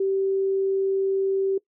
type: tone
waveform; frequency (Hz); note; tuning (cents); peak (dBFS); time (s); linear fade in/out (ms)
sine; 387.6; G4; -20; -20; 0-1.58; 5
effects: noise-tail reverb RT60 0.1 s tail -21 dB re dry